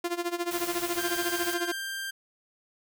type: tone with tremolo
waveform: sawtooth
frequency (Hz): 347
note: F4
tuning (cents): -11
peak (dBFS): -22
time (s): 0.04-1.72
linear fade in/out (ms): 5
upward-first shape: sine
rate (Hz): 14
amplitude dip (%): 85
type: noise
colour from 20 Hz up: white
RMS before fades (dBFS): -36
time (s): 0.51-1.54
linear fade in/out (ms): 0
type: tone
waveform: sawtooth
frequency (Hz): 1583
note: G6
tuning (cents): +17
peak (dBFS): -29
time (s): 0.98-2.11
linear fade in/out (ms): 10
effects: none